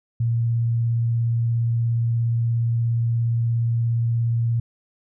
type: tone with vibrato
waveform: sine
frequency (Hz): 116.54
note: A#2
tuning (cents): 0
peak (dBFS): -18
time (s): 0.2-4.6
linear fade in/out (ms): 5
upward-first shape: sine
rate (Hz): 17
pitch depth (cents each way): 11
effects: none